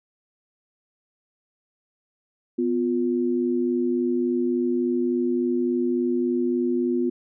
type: tone pair together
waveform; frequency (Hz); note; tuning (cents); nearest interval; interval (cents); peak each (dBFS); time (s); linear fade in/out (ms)
sine; 249.3 / 352.8; B3 / F4; +16 / +18; tritone; 602; -23; 2.58-7.1; 10
effects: none